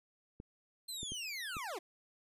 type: clicks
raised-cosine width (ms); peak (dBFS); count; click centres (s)
3; -33; 4; 0.401 / 1.031 / 1.12 / 1.568
type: linear sweep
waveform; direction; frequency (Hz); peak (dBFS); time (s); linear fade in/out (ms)
25% pulse; down; 4186 to 311.4; -36; 0.88-1.79; 10
effects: resampled to 32000 Hz